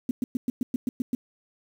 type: tone bursts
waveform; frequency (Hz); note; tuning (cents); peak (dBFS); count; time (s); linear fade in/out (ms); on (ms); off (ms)
sine; 249.3; B3; +16; -22; 9; 0.09-1.15; 2; 20; 110
effects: 8-bit